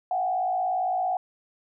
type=tone with frequency modulation; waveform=sine; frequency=740 Hz; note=F#5; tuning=in tune; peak=-23 dBFS; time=0.11-1.17 s; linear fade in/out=2 ms; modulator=57.7 Hz; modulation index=0.74; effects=none